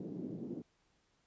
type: band-pass noise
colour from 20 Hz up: white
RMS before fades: -43 dBFS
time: 0-0.62 s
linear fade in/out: 5 ms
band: 170 to 320 Hz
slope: 24 dB/octave
effects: pink hiss -75 dBFS RMS until 1.26 s + resampled to 16000 Hz